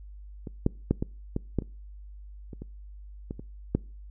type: clicks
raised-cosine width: 3 ms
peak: -23 / -9 / -9 / -15 / -15 / -12 / -26 / -27 / -25 / -21 / -26 / -10 dBFS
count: 12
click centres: 0.472 / 0.664 / 0.91 / 1.025 / 1.364 / 1.587 / 1.622 / 2.532 / 2.62 / 3.309 / 3.395 / 3.75 s
effects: noise-tail reverb RT60 0.4 s tail -25 dB re dry + added 50 Hz sine -42 dBFS peak until 4.1 s